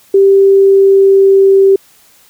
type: tone with pitch glide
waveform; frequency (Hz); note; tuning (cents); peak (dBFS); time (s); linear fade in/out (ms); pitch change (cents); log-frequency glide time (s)
sine; 392 to 389.3; G4 to G4; 0 to -12; -3; 0.14-1.76; 5; -12; 0.32-1.51
effects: white hiss -46 dBFS RMS until 2.29 s